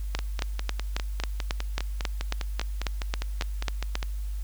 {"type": "two click trains", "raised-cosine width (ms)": 0.2, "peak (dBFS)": [-14, -10], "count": [20, 15], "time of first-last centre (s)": [[0.19, 4.028], [0.15, 3.954]], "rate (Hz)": [4.95, 3.68], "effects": ["added 50 Hz sine -29 dBFS peak until 4.43 s", "white hiss -54 dBFS RMS until 4.43 s"]}